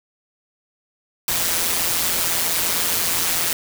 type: noise with amplitude modulation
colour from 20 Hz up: white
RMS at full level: -18 dBFS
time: 1.28-3.53 s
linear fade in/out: 2 ms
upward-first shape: sine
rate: 171 Hz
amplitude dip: 65%
effects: none